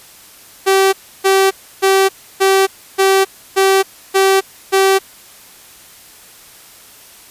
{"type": "tone bursts", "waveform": "sawtooth", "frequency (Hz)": 386.2, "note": "G4", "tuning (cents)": -26, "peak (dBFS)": -5, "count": 8, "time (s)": [0.66, 4.99], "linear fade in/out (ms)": 20, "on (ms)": 270, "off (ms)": 310, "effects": ["white hiss -41 dBFS RMS until 7.3 s", "resampled to 32000 Hz"]}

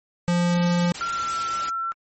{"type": "tone", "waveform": "square", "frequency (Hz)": 174.61, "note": "F3", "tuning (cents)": 0, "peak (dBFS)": -19, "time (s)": [0.28, 0.92], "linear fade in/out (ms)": 0}
{"type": "noise", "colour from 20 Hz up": "white", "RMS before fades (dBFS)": -32, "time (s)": [0.94, 1.7], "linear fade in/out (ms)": 10}
{"type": "tone with pitch glide", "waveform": "sine", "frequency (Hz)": [1372, 1348.4], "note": ["F6", "E6"], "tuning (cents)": [-31, 39], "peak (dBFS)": -24, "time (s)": [1.01, 1.92], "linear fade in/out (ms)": 0, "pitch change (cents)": -30, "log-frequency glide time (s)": [1.12, 1.27]}
{"effects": ["MP3 32 kbps"]}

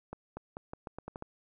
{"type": "accelerating click train", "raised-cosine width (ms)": 1, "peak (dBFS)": -26, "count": 9, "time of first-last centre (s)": [0.13, 1.224], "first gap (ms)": 240, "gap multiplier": 0.83, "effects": []}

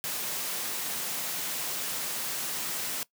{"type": "high-pass noise", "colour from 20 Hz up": "white", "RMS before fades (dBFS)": -33, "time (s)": [0.04, 3.03], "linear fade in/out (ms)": 0, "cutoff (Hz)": 120, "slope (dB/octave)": 48, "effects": ["noise-tail reverb RT60 0.1 s tail -20 dB re dry"]}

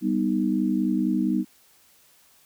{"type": "chord", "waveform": "sine", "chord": "G augmented", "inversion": "none", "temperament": "equal", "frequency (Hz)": [196, 246.9, 311.1], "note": ["G3", "B3", "D#4"], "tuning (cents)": [0, 0, 0], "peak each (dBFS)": -25, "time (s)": [0.01, 1.45], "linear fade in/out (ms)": 50, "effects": ["white hiss -58 dBFS RMS until 2.45 s"]}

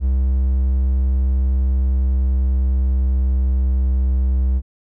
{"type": "tone with pitch glide", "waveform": "triangle", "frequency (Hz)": [65.2, 64.56], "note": ["C2", "C2"], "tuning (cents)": [-5, -23], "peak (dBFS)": -12, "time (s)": [0, 4.62], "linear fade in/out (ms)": 50, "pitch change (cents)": -18, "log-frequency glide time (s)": [1.5, 4.07], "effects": []}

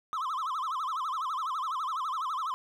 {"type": "tone with vibrato", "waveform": "triangle", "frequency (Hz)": 1156, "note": "D6", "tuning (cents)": -28, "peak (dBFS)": -28, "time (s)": [0.13, 2.54], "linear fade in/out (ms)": 0, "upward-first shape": "sine", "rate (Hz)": 12, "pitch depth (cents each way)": 240, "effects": []}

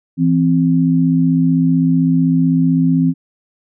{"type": "tone pair together", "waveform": "sine", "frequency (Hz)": [165.84, 261.6], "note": ["E3", "C4"], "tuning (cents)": [11, 0], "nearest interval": "minor sixth", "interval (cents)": 789, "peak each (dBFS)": -13, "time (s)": [0.17, 3.14], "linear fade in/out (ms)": 50, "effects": []}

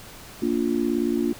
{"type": "chord", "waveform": "sine", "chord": "Bb major", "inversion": "none", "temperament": "just", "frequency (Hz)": [233.1, 291.4, 349.6], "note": ["Bb3", "D4", "F4"], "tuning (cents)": [0, -13, 2], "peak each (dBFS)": -25, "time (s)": [0.42, 1.33], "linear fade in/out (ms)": 5, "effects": ["pink hiss -43 dBFS RMS until 1.39 s"]}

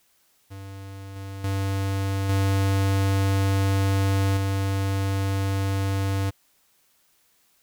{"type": "tone with level steps", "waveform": "square", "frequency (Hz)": 97.5, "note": "G2", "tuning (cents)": -9, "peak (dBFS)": [-37, -34, -24, -20, -23], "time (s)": [0.5, 6.31], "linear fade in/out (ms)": 20, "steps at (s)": [1.16, 1.44, 2.29, 4.37], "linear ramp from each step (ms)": 2, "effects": ["white hiss -64 dBFS RMS until 7.62 s"]}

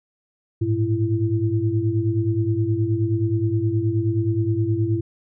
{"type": "tone cluster", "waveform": "sine", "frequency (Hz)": [104, 113.5, 335], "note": ["G#2", "A#2", "E4"], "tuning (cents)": [3, -46, 28], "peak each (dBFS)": [-22, -23, -23], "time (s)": [0.61, 5.01], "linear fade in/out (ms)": 10, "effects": []}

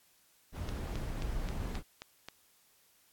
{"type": "noise", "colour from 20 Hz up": "brown", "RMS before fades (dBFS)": -37, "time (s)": [0.52, 1.83], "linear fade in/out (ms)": 50}
{"type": "click train", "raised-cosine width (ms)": 0.2, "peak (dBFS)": -25, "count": 7, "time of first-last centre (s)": [0.69, 2.286], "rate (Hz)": 3.76}
{"effects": ["white hiss -67 dBFS RMS until 3.12 s", "AAC 64 kbps"]}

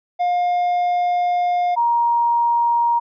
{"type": "tone pair in turn", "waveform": ["triangle", "sine"], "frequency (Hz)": [710, 942], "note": ["F5", "A#5"], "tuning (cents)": [28, 18], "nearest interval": "perfect fourth", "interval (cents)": 490, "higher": "second", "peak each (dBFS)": -14, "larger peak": "neither", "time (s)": [[0.19, 1.76], [1.76, 3]], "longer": "first", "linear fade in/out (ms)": 20, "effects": ["resampled to 11025 Hz"]}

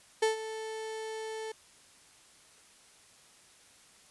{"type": "tone with ADSR envelope", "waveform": "35% pulse", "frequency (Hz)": 440, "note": "A4", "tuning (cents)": 0, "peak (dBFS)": -21, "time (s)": [0.22, 1.52], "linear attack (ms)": 8, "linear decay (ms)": 130, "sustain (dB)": -14, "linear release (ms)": 5, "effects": ["white hiss -59 dBFS RMS until 4.1 s", "resampled to 24000 Hz"]}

